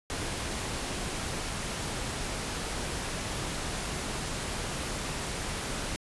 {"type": "noise", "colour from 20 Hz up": "pink", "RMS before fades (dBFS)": -34, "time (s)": [0.1, 5.96], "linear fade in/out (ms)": 0, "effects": ["resampled to 24000 Hz"]}